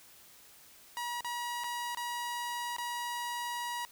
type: tone with dropouts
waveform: sawtooth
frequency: 960 Hz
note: B5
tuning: 49 cents flat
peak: -31 dBFS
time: 0.97-3.85 s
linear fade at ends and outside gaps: 0 ms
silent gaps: 1.207-1.246 / 1.637-1.642 / 1.948-1.972 / 2.765-2.784 s
effects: white hiss -57 dBFS RMS until 3.91 s